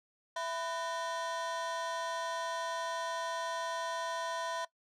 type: ring-modulated tone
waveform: 35% pulse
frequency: 830.6 Hz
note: G#5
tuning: in tune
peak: -30 dBFS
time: 0.36-4.65 s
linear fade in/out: 5 ms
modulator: 167 Hz
effects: noise-tail reverb RT60 0.1 s tail -19 dB re dry + low-pass 7000 Hz 12 dB/octave